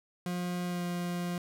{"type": "tone with pitch glide", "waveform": "40% pulse", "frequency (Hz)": [177.7, 175.66], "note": ["F3", "F3"], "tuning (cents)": [30, 10], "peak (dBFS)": -31, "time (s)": [0.26, 1.38], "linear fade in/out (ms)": 2, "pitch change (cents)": -20, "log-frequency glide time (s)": [0.66, 0.83], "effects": []}